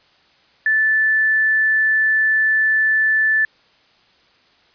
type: tone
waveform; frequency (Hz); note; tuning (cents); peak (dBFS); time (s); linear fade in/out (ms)
sine; 1753; A6; -7; -13; 0.66-3.45; 2
effects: white hiss -55 dBFS RMS until 4.74 s + resampled to 11025 Hz